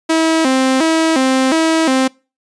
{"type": "tone with vibrato", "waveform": "sawtooth", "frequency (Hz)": 291, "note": "D4", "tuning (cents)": -16, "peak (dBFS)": -7, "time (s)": [0.09, 2.08], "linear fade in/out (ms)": 10, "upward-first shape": "square", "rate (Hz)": 1.4, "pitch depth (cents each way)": 180, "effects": ["noise-tail reverb RT60 0.3 s tail -24 dB re dry", "resampled to 22050 Hz"]}